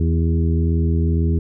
harmonic tone with a mistuned harmonic, 82.1 Hz, E2, 6 cents flat, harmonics 1 / 2 / 3 / 4 / 5, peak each -16 / -22 / -26 / -28 / -30 dBFS, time 0-1.39 s, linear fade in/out 5 ms, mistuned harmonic 4, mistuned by +22 cents, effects none

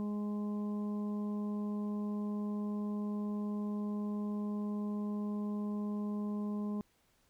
harmonic tone, 207.7 Hz, G#3, in tune, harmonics 1 / 2 / 3 / 4 / 5, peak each -34 / -46 / -53 / -57 / -52 dBFS, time 0-6.81 s, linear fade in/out 0 ms, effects pink hiss -72 dBFS RMS until 7.29 s

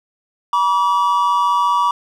triangle tone pair together, 965 / 1150.3 Hz, B5 / D6, -40 / -36 cents, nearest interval minor third, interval 304 cents, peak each -14 dBFS, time 0.53-1.91 s, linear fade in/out 2 ms, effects none

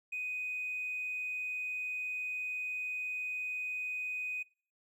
triangle tone, 2497 Hz, D#7, 6 cents sharp, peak -32 dBFS, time 0.12-4.43 s, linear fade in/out 10 ms, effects noise-tail reverb RT60 0.5 s tail -26 dB re dry + tanh soft clip ceiling -32 dBFS

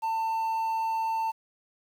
triangle tone with quantisation, 896 Hz, A5, 31 cents sharp, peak -24 dBFS, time 0.02-1.32 s, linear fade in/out 20 ms, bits 9, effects none

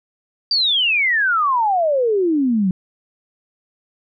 sine exponential sweep, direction down, 4746 to 178.3 Hz, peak -14 dBFS, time 0.51-2.71 s, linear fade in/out 2 ms, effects none

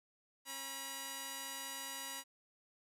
5% pulse tone pair together, 270.8 / 965 Hz, C#4 / B5, -40 / -40 cents, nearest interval octave + minor seventh, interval 2200 cents, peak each -39 / -31 dBFS, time 0.45-2.24 s, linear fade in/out 50 ms, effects none

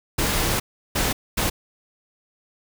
pink noise bursts at uneven times, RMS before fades -22 dBFS, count 3, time 0.18-0.6 / 0.95-1.13 / 1.37-1.5 s, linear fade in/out 10 ms, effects none

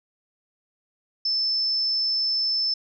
sine tone, 5274 Hz, E8, in tune, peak -21 dBFS, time 1.25-2.74 s, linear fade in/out 5 ms, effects none

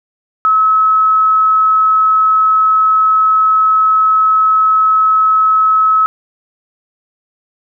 sine tone, 1290 Hz, E6, 38 cents flat, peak -7 dBFS, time 0.45-6.06 s, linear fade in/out 0 ms, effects none

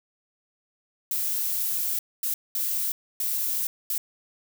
violet noise bursts at uneven times, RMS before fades -27 dBFS, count 5, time 1.11-1.99 / 2.23-2.34 / 2.55-2.92 / 3.2-3.67 / 3.9-3.98 s, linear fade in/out 2 ms, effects none

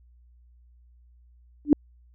sine tone with exponential growth, 293.7 Hz, D4, in tune, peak -8 dBFS, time 1.65-1.73 s, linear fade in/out 1 ms, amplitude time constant 17 ms, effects added 60 Hz sine -53 dBFS peak until 2.14 s

